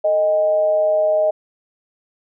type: tone with amplitude modulation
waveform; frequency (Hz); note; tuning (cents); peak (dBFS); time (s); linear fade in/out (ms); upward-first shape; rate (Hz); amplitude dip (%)
sine; 622.3; D#5; 0; -11; 0.04-1.31; 10; sine; 183; 50
effects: none